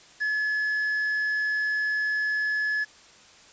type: tone with quantisation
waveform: triangle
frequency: 1710 Hz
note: A6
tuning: 50 cents flat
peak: -22 dBFS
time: 0.2-2.85 s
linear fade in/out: 20 ms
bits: 7
effects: white hiss -52 dBFS RMS until 3.52 s + resampled to 16000 Hz